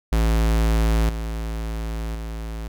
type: tone with level steps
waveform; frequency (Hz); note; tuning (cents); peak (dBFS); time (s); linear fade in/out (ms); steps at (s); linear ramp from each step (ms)
square; 55.3; A1; +9; -17 / -26 / -29; 0.12-2.68; 5; 1.09 / 2.15; 2
effects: none